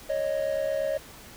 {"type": "tone pair together", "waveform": "triangle", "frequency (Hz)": [553.8, 622.3], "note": ["C#5", "D#5"], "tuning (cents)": [-2, 0], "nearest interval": "major second", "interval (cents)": 202, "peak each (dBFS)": -26, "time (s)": [0.09, 0.98], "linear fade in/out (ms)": 10, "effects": ["pink hiss -47 dBFS RMS until 1.36 s"]}